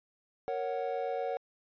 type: chord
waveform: triangle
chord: F# major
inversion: first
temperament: equal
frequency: 466.2 / 554.4 / 740 Hz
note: A#4 / C#5 / F#5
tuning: 0 / 0 / 0 cents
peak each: -34 dBFS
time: 0.48-1.37 s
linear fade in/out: 0 ms
effects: resampled to 11025 Hz